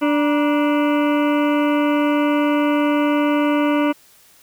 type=harmonic tone with a mistuned harmonic; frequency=293.7 Hz; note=D4; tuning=in tune; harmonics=1 / 2 / 3 / 4 / 5 / 7 / 8 / 9 / 10; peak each=-16 / -22 / -26 / -28 / -30 / -33 / -34 / -35 / -36 dBFS; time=0.01-3.93 s; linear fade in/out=20 ms; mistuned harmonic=3; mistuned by=+130 cents; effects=white hiss -51 dBFS RMS until 4.42 s